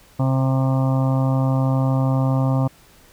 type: harmonic tone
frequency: 132.4 Hz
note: C3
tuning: 21 cents sharp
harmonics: 1 / 2 / 4 / 5 / 6 / 7 / 8 / 9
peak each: -17 / -23 / -29 / -31 / -33 / -34 / -35 / -36 dBFS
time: 0.19-2.68 s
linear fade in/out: 10 ms
effects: pink hiss -51 dBFS RMS until 3.12 s